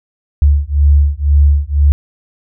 sine beating tone pair, 71.2 / 73.2 Hz, C#2 / D2, +47 / -5 cents, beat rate 2 Hz, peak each -10 dBFS, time 0.42-1.92 s, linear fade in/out 0 ms, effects none

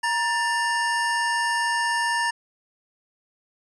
square tone pair together, 941 / 1776.4 Hz, A#5 / A6, +16 / +16 cents, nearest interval major seventh, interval 1100 cents, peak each -25 dBFS, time 0.03-2.31 s, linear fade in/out 10 ms, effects resampled to 22050 Hz

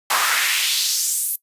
pink noise with high-pass filter sweep, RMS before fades -20 dBFS, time 0.1-1.36 s, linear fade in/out 5 ms, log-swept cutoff 940 to 12000 Hz, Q 2, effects noise-tail reverb RT60 0.1 s tail -20 dB re dry + resampled to 32000 Hz

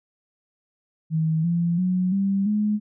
sine tone with pitch steps, 159.4 / 170.84 / 183.1 / 196.24 / 210.3 Hz, D#3 / F3 / F#3 / G3 / G#3, +42 / -38 / -18 / +2 / +22 cents, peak -19 dBFS, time 1.1-2.8 s, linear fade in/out 50 ms, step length 340 ms, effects none

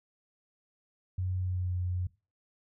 sine tone with pitch glide, 92.1 to 90.2 Hz, F#2 to F#2, -7 to -44 cents, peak -29 dBFS, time 1.18-2.07 s, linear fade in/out 5 ms, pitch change -37 cents, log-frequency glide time 1.38-1.71 s, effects noise-tail reverb RT60 0.3 s tail -20 dB re dry

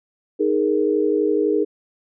sine chord, D# suspended fourth, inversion none, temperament just, 311.1 / 414.8 / 466.7 Hz, D#4 / G#4 / A#4, 0 / -2 / +2 cents, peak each -21 / -19 / -22 dBFS, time 0.39-1.65 s, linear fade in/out 20 ms, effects none

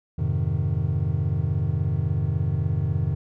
triangle chord, F minor seventh, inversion none, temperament equal with one note detuned, 87.31 / 103.83 / 130.81 / 154.58 Hz, F2 / Ab2 / C3 / Eb3, 0 / 0 / 0 / -11 cents, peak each -25 dBFS, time 0.18-3.15 s, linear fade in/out 10 ms, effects none

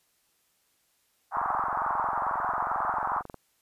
white band-pass noise, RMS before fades -29 dBFS, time 1.31-3.23 s, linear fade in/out 50 ms, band 730 to 1300 Hz, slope 48 dB/octave
click train, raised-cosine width 1 ms, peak -26 dBFS, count 45, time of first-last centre 1.37-3.343 s, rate 22.3 Hz
effects white hiss -70 dBFS RMS until 3.61 s + resampled to 32000 Hz

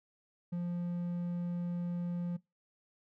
triangle tone, 174.61 Hz, F3, in tune, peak -31 dBFS, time 0.52-2.37 s, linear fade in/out 10 ms, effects noise-tail reverb RT60 0.2 s tail -21 dB re dry

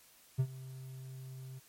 triangle tone with ADSR envelope, 130.9 Hz, C3, 1 cent sharp, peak -23 dBFS, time 0.38-1.6 s, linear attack 19 ms, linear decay 64 ms, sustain -19 dB, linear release 22 ms, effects white hiss -62 dBFS RMS until 1.68 s + MP3 64 kbps

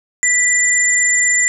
sine tone pair together, 1975.5 / 7188 Hz, B6 / A8, 0 / +36 cents, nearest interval octave + minor seventh, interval 2236 cents, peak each -14 dBFS, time 0.23-1.48 s, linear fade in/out 0 ms, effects none

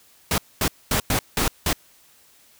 pink noise bursts at uneven times, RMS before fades -21 dBFS, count 6, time 0.31-0.38 / 0.61-0.68 / 0.91-1 / 1.1-1.19 / 1.37-1.48 / 1.66-1.73 s, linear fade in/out 2 ms, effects white hiss -55 dBFS RMS until 2.59 s

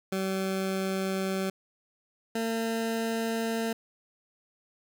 20% pulse tone pair in turn, 191.1 / 226.6 Hz, G3 / A#3, -44 / -49 cents, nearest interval minor third, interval 295 cents, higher second, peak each -23 dBFS, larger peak neither, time 0.12-1.5 / 2.35-3.73 s, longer neither, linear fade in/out 5 ms, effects none

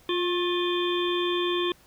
harmonic tone with a mistuned harmonic, 351.6 Hz, F4, 12 cents sharp, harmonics 1 / 3 / 5 / 7 / 9 / 10, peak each -25 / -32 / -38 / -37 / -34 / -33 dBFS, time 0.09-1.72 s, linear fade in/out 2 ms, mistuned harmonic 3, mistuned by +41 cents, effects pink hiss -57 dBFS RMS until 1.86 s

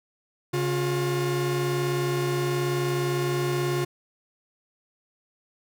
45% pulse tone pair together, 138.59 / 356.8 Hz, C#3 / F4, 0 / +37 cents, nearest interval octave + major third, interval 1637 cents, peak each -27 / -26 dBFS, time 0.53-3.85 s, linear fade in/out 10 ms, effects none

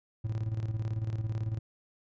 triangle tone with tremolo, 110 Hz, A2, in tune, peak -26 dBFS, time 0.24-1.59 s, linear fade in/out 10 ms, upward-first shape square, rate 18 Hz, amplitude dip 60%, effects resampled to 16000 Hz

